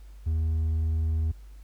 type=tone with hard clipping; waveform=sine; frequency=79.8 Hz; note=D#2; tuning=44 cents sharp; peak=-24 dBFS; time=0.26-1.32 s; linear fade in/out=10 ms; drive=2 dB; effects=added 50 Hz sine -43 dBFS peak until 1.63 s + pink hiss -63 dBFS RMS until 1.63 s